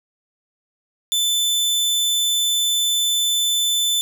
sawtooth tone, 3520 Hz, A7, in tune, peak -14 dBFS, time 1.12-4.01 s, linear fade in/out 0 ms, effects none

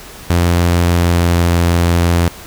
sawtooth tone with pitch glide, 86.6 to 85.9 Hz, F2 to F2, -14 to -28 cents, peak -6 dBFS, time 0.3-2.28 s, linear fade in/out 0 ms, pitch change -14 cents, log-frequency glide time 0.88-1.62 s, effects pink hiss -34 dBFS RMS until 2.46 s

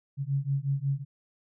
sine beating tone pair, 135.9 / 141.4 Hz, C#3 / C#3, -34 / +35 cents, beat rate 5.5 Hz, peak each -29 dBFS, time 0.17-1.05 s, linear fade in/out 50 ms, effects none

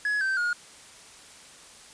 triangle tone with pitch steps, 1685 / 1554.1 / 1433.4 Hz, G#6 / G6 / F6, +25 / -15 / +45 cents, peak -22 dBFS, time 0.05-0.53 s, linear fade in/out 2 ms, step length 160 ms, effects white hiss -49 dBFS RMS until 1.93 s + resampled to 22050 Hz

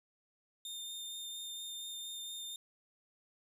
sawtooth tone with vibrato, 3629 Hz, A#7, 47 cents flat, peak -39 dBFS, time 0.65-2.56 s, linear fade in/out 2 ms, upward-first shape sine, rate 4.3 Hz, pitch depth 9 cents each way, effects none

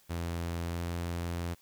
sawtooth tone with pitch glide, 85 to 85.89 Hz, F2 to F2, -46 to -28 cents, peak -29 dBFS, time 0.09-1.55 s, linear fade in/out 20 ms, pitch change +18 cents, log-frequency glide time 0.69-0.79 s, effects white hiss -64 dBFS RMS until 1.61 s

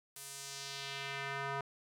square tone with band-pass filter sweep, 138.59 Hz, C#3, in tune, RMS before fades -42 dBFS, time 0.16-1.61 s, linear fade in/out 2 ms, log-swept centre 11000 to 1100 Hz, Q 1.3, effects none

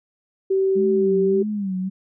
sine tone with pitch glide, 384.4 to 387.3 Hz, G4 to G4, -34 to -21 cents, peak -16 dBFS, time 0.5-1.43 s, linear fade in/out 10 ms, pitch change +13 cents, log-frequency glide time 1-1.12 s
sine tone with vibrato, 198.3 Hz, G3, 20 cents sharp, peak -22 dBFS, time 0.75-1.9 s, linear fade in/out 20 ms, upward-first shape sine, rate 1.7 Hz, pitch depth 120 cents each way
effects none

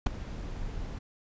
brown noise with ADSR envelope, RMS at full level -17 dBFS, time 0.06-0.99 s, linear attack 8 ms, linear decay 7 ms, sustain -20 dB, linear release 12 ms, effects resampled to 16000 Hz

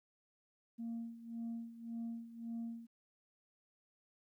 sine tone with tremolo, 231 Hz, A#3, 16 cents flat, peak -37 dBFS, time 0.78-2.87 s, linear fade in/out 20 ms, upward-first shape sine, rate 1.8 Hz, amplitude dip 80%, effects tanh soft clip ceiling -37 dBFS + 13-bit

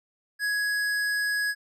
sine tone with tanh clipping, 1670 Hz, G#6, 9 cents sharp, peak -26 dBFS, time 0.39-1.55 s, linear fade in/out 50 ms, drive 18 dB, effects resampled to 32000 Hz

